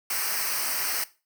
white noise with comb filter, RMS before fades -28 dBFS, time 0.1-1.04 s, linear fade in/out 5 ms, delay 0.28 ms, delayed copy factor -0.8, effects noise-tail reverb RT60 0.3 s tail -17 dB re dry

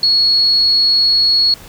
sine tone, 4343 Hz, C#8, 36 cents flat, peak -9 dBFS, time 0.03-1.54 s, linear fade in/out 2 ms, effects pink hiss -38 dBFS RMS until 1.68 s

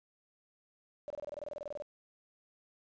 sine tone bursts, 587.3 Hz, D5, in tune, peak -38 dBFS, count 16, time 1.08-1.822 s, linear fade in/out 0 ms, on 22 ms, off 26 ms, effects resampled to 16000 Hz + 11-bit

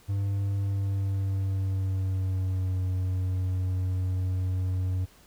triangle tone with pitch glide, 99.2 to 92.56 Hz, G2 to F#2, +21 to +1 cents, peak -23 dBFS, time 0.08-5.06 s, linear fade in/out 20 ms, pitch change -120 cents, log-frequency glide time 0.57-2.82 s, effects pink hiss -57 dBFS RMS until 5.26 s

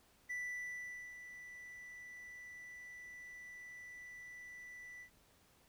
triangle tone with ADSR envelope, 1975.5 Hz, B6, in tune, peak -37 dBFS, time 0.29-5.1 s, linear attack 16 ms, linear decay 830 ms, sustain -11 dB, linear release 86 ms, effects pink hiss -69 dBFS RMS until 5.68 s

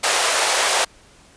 pink high-pass noise, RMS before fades -18 dBFS, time 0.03-0.85 s, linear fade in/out 10 ms, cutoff 520 Hz, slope 24 dB/octave, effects pink hiss -50 dBFS RMS until 1.36 s + resampled to 22050 Hz

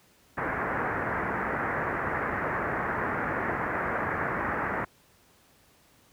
white low-pass noise, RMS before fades -30 dBFS, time 0.37-4.85 s, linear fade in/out 10 ms, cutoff 1900 Hz, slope 48 dB/octave, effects pink hiss -61 dBFS RMS until 6.12 s + high-pass 60 Hz 12 dB/octave

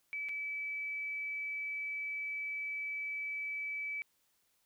sine tone with dropouts, 2300 Hz, D7, 37 cents flat, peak -36 dBFS, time 0.13-4.02 s, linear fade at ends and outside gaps 0 ms, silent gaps 0.287-0.292 s, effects white hiss -75 dBFS RMS until 4.65 s

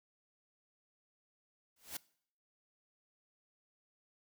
white noise with exponential growth, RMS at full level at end -38 dBFS, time 1.76-1.97 s, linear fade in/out 5 ms, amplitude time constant 45 ms, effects noise-tail reverb RT60 0.6 s tail -22 dB re dry

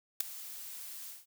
blue noise with ADSR envelope, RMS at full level -26 dBFS, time 0.2-1.26 s, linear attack 6 ms, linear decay 6 ms, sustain -19 dB, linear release 180 ms, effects none

